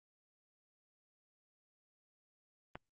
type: click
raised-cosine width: 0.5 ms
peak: -28 dBFS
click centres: 2.755 s
effects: Opus 24 kbps